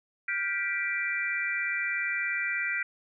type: chord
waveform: sine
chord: G dominant seventh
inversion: third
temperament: just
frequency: 1411.2 / 1568 / 1960 / 2352 Hz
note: F6 / G6 / B6 / D7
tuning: +18 / 0 / -14 / +2 cents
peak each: -36 / -35 / -31 / -32 dBFS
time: 0.28-2.83 s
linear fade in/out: 5 ms
effects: none